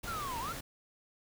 pink noise, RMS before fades -42 dBFS, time 0.03-0.61 s, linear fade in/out 10 ms
triangle linear two-way sweep, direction down then up, 1428 to 890 to 1428 Hz, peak -35 dBFS, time 0.07-0.53 s, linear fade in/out 10 ms, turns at 0.39 s
effects none

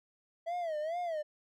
triangle tone with vibrato, 654 Hz, E5, 14 cents flat, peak -31 dBFS, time 0.46-1.23 s, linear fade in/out 20 ms, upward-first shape sine, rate 2.3 Hz, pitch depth 150 cents each way, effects none

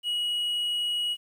triangle tone, 2908 Hz, F#7, 31 cents flat, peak -24 dBFS, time 0.03-1.17 s, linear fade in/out 50 ms, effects 10-bit

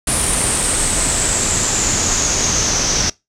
pink noise with low-pass filter sweep, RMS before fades -17 dBFS, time 0.07-3.1 s, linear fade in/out 5 ms, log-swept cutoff 9500 to 5800 Hz, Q 8.3, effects noise-tail reverb RT60 0.2 s tail -22 dB re dry

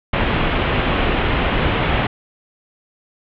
pink low-pass noise, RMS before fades -18 dBFS, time 0.13-2.07 s, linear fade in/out 5 ms, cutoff 3300 Hz, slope 48 dB/octave, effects none

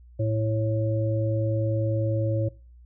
harmonic tone, 110 Hz, A2, in tune, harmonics 1 / 3 / 5, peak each -23 / -32 / -29 dBFS, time 0.19-2.49 s, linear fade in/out 10 ms, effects noise-tail reverb RT60 0.4 s tail -23 dB re dry + added 60 Hz sine -47 dBFS peak until 2.85 s

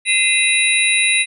sine tone cluster, 2058 / 2476 / 2675 / 3875 / 9660 Hz, C7 / D#7 / E7 / B7 / D9, -29 / -9 / +25 / -34 / +48 cents, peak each -19 dBFS, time 0.05-1.26 s, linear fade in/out 50 ms, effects none

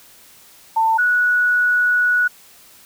sine tone pair in turn, 894 / 1467.8 Hz, A5 / F#6, +27 / -14 cents, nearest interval major sixth, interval 859 cents, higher second, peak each -13 dBFS, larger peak neither, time 0.76-0.98 / 0.98-2.28 s, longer second, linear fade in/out 10 ms, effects white hiss -47 dBFS RMS until 2.85 s

